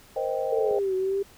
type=chord; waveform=sine; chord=C minor seventh; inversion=third; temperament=equal with one note detuned; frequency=472.1 / 523.3 / 622.3 / 784 Hz; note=Bb4 / C5 / Eb5 / G5; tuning=+22 / 0 / 0 / 0 cents; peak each=-32 / -28 / -31 / -33 dBFS; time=0.16-0.79 s; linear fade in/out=5 ms
type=exponential two-way sweep; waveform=sine; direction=down then up; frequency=461.4 to 372.7 to 399.5 Hz; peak=-23 dBFS; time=0.52-1.23 s; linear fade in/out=10 ms; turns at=0.95 s
type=clicks; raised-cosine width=2 ms; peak=-38 / -30 dBFS; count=2; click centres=0.587 / 0.712 s
effects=pink hiss -53 dBFS RMS until 1.37 s